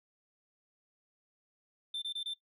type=tone bursts; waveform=sine; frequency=3561 Hz; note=A7; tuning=20 cents sharp; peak=-32 dBFS; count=4; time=1.94-2.337 s; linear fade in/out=5 ms; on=79 ms; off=27 ms; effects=noise-tail reverb RT60 0.1 s tail -17 dB re dry + tanh soft clip ceiling -34 dBFS